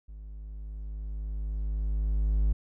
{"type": "tone with level ramp", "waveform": "triangle", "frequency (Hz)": 51.91, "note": "G#1", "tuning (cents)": 0, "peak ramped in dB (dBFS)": [-39, -19], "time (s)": [0.08, 2.53], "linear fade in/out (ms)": 10, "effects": []}